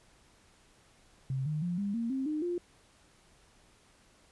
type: tone with pitch steps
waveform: sine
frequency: 132.9 / 152.66 / 175.36 / 201.4 / 231.4 / 265.8 / 305.3 / 350.7 Hz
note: C3 / D#3 / F3 / G3 / A#3 / C4 / D#4 / F4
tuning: +27 / -33 / +7 / +47 / -13 / +27 / -33 / +7 cents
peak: -30 dBFS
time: 1.3-2.58 s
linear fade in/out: 2 ms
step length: 160 ms
effects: pink hiss -63 dBFS RMS until 4.31 s + resampled to 24000 Hz